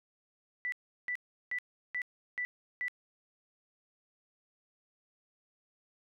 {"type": "tone bursts", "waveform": "sine", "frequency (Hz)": 1975.5, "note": "B6", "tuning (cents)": 0, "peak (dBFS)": -32, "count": 6, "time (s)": [0.65, 2.882], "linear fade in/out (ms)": 0, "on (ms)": 72, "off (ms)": 360, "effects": []}